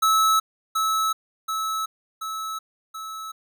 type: tone with echo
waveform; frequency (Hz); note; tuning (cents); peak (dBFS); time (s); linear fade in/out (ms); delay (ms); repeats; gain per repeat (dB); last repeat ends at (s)
square; 1300; E6; -24; -17; 0.02-0.4; 10; 730; 4; -4; 3.32
effects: none